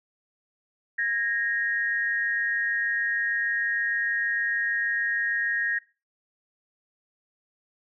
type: tone pair together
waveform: sine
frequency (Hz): 1642.5 / 1869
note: G#6 / A#6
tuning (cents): -20 / +4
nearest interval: major second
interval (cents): 224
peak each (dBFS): -28 / -26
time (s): 0.98-5.79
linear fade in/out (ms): 10
effects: noise-tail reverb RT60 0.3 s tail -18 dB re dry